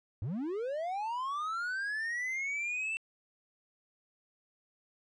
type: linear sweep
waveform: triangle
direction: up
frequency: 88.2 to 2686 Hz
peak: -31 dBFS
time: 0.22-2.97 s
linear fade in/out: 0 ms
effects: resampled to 22050 Hz